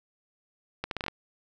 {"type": "accelerating click train", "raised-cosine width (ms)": 0.3, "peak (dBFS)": -15, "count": 7, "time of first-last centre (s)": [0.84, 1.082], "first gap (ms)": 72, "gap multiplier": 0.76, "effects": []}